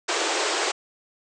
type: band-pass noise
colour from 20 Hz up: pink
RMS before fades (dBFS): -25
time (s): 0.08-0.72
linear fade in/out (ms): 10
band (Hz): 320 to 8300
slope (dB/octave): 96
effects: none